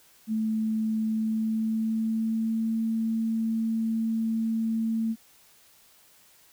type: tone with pitch glide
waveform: sine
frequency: 219.4 to 224.4 Hz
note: A3 to A3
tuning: -5 to +34 cents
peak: -24 dBFS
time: 0.27-5.16 s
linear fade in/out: 50 ms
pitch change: +39 cents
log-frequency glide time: 1.03-2.72 s
effects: white hiss -58 dBFS RMS until 6.52 s